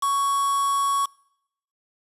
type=tone with quantisation; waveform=triangle; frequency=1115 Hz; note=C#6; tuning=10 cents sharp; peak=-18 dBFS; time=0.02-1.06 s; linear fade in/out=10 ms; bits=5; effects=noise-tail reverb RT60 0.8 s tail -26 dB re dry + resampled to 32000 Hz